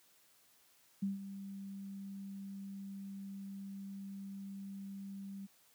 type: tone with ADSR envelope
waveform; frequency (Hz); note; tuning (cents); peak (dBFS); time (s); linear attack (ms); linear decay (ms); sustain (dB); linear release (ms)
sine; 196.5; G3; +4; -31; 1.02-5.47; 9; 150; -12; 21
effects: white hiss -68 dBFS RMS until 5.74 s + high-pass 100 Hz 12 dB/octave